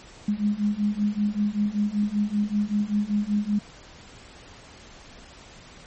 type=beating tone pair; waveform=sine; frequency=204.8 / 210 Hz; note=G#3 / G#3; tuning=-24 / +19 cents; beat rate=5.2 Hz; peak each=-25 / -24 dBFS; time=0.28-3.59 s; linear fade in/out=5 ms; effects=pink hiss -47 dBFS RMS until 5.86 s + MP3 32 kbps